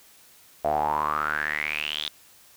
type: tone with band-pass filter sweep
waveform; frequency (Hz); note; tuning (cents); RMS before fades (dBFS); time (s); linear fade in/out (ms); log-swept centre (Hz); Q
sawtooth; 75.5; D2; +48; -27; 0.64-2.09; 10; 660 to 3700; 9.5
effects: white hiss -54 dBFS RMS until 2.56 s